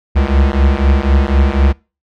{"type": "beating tone pair", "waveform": "square", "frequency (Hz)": [66.7, 70.7], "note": ["C2", "C#2"], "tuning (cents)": [34, 35], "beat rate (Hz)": 4, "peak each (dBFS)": [-13, -13], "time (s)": [0.15, 1.73], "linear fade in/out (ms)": 20, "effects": ["noise-tail reverb RT60 0.3 s tail -24 dB re dry", "low-pass 3000 Hz 12 dB/octave"]}